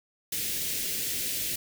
white band-stop noise, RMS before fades -31 dBFS, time 0.32-1.56 s, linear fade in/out 5 ms, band 490 to 2000 Hz, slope 24 dB/octave, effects none

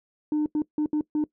sine tone bursts at uneven times, 301.8 Hz, D4, 47 cents sharp, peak -19 dBFS, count 5, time 0.32-0.46 / 0.55-0.62 / 0.78-0.86 / 0.93-1.01 / 1.15-1.24 s, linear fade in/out 2 ms, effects noise-tail reverb RT60 0.1 s tail -21 dB re dry + tanh soft clip ceiling -20 dBFS

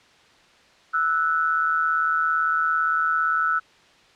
sine tone pair together, 1318.5 / 1476.2 Hz, E6 / F#6, 0 / -4 cents, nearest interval major second, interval 196 cents, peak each -21 / -23 dBFS, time 0.93-3.6 s, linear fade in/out 20 ms, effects white hiss -54 dBFS RMS until 4.15 s + low-pass 4000 Hz 12 dB/octave

